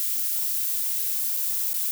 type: noise with dropouts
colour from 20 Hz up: violet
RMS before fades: -26 dBFS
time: 0-1.91 s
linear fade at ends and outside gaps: 0 ms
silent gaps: 1.366-1.37 / 1.732-1.741 s
effects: none